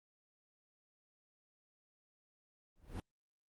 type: noise with exponential growth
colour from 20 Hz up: brown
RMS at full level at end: -35 dBFS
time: 2.76-3 s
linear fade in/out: 2 ms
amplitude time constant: 52 ms
effects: Opus 32 kbps